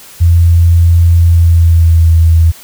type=tone with pitch glide; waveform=sine; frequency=84.9 to 82.1 Hz; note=F2 to E2; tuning=-48 to -6 cents; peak=-3 dBFS; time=0.2-2.52 s; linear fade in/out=20 ms; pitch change=-58 cents; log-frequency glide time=1.28-2.07 s; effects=white hiss -35 dBFS RMS until 2.63 s